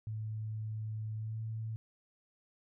sine tone with pitch glide, 108.8 to 111.09 Hz, A2 to A2, -19 to +17 cents, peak -36 dBFS, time 0.07-1.76 s, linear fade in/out 0 ms, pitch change +36 cents, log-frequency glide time 1.16-1.4 s, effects none

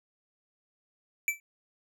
square tone with exponential decay, 2323 Hz, D7, 20 cents flat, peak -22 dBFS, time 1.28-1.4 s, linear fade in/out 1 ms, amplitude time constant 26 ms, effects none

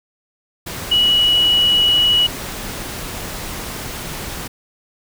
sine tone in noise, 2928 Hz, F#7, 19 cents flat, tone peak -11 dBFS, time 0.91-2.27 s, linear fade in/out 10 ms, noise pink, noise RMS -28 dBFS, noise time 0.66-4.48 s, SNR +14 dB, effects none

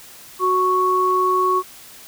sine tone pair together, 369.4 / 1108.7 Hz, F#4 / C#6, -3 / 0 cents, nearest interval octave + perfect fifth, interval 1903 cents, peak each -20 / -16 dBFS, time 0.39-1.63 s, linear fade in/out 50 ms, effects white hiss -42 dBFS RMS until 2.07 s

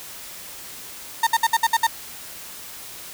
35% pulse tone bursts, 914 Hz, A#5, 34 cents flat, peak -13 dBFS, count 7, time 1.23-1.869 s, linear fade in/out 5 ms, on 39 ms, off 61 ms, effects white hiss -38 dBFS RMS until 3.13 s

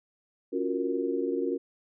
sine chord, Gb major seventh, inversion second, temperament equal with one note detuned, 278.1 / 349.2 / 370 / 466.2 Hz, Db4 / F4 / Gb4 / Bb4, +6 / 0 / 0 / 0 cents, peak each -32 dBFS, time 0.52-1.58 s, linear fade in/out 20 ms, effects none

